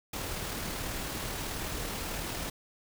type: noise with amplitude modulation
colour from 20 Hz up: pink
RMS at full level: -35 dBFS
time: 0.13-2.5 s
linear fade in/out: 5 ms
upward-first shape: sine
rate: 38.4 Hz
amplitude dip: 25%
effects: none